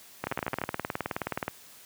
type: two click trains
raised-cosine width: 0.5 ms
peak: -14 / -15 dBFS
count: 24 / 6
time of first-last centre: 0.27-1.481 / 0.24-0.616 s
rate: 19 / 13.3 Hz
effects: white hiss -52 dBFS RMS until 1.85 s + high-pass 80 Hz 12 dB/octave